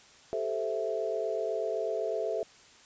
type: chord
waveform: sine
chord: A minor seventh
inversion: third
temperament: equal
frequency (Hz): 392 / 440 / 523.3 / 659.3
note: G4 / A4 / C5 / E5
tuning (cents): 0 / 0 / 0 / 0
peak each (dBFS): -37 / -33 / -37 / -33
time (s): 0.33-2.43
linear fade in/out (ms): 0
effects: white hiss -56 dBFS RMS until 2.85 s + resampled to 16000 Hz